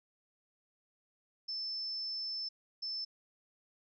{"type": "tone bursts at uneven times", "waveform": "sine", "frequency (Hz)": 5280, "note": "E8", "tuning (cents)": 2, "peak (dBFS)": -36, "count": 2, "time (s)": [[1.48, 2.49], [2.82, 3.05]], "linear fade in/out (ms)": 10, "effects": []}